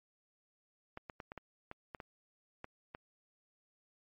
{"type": "clicks", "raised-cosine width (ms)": 0.5, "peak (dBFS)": -29, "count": 10, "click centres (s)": [0.974, 1.098, 1.202, 1.319, 1.377, 1.714, 1.948, 2.002, 2.644, 2.949], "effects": ["MP3 32 kbps"]}